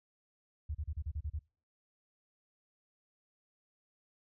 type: tone bursts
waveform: sine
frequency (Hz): 75.6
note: D#2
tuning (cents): -49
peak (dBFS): -34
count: 8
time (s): 0.69-1.392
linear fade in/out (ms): 10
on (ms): 58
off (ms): 34
effects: noise-tail reverb RT60 0.4 s tail -26 dB re dry